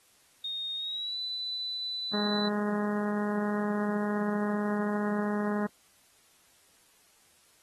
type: tone with pitch glide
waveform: sine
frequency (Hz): 3701 to 3990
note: A#7 to B7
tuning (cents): -13 to +17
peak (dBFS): -32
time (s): 0.44-2.48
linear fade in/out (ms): 5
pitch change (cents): +130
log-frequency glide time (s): 0.76-1.18
type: harmonic tone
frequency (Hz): 207.6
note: G#3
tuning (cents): 0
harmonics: 1 / 2 / 3 / 4 / 5 / 6 / 7 / 8 / 9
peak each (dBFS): -29 / -35 / -39 / -41 / -43 / -45 / -46 / -47 / -48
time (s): 2.13-5.67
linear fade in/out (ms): 10
effects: white hiss -63 dBFS RMS until 7.62 s + AAC 32 kbps